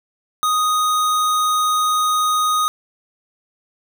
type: tone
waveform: square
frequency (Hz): 1244.5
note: D#6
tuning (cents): 0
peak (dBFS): -16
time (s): 0.43-2.68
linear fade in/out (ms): 0
effects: none